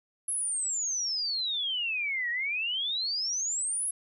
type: exponential two-way sweep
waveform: sine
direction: down then up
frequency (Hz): 11000 to 1864.7 to 11000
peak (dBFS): -28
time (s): 0.28-3.91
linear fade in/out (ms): 5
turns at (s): 2.3
effects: none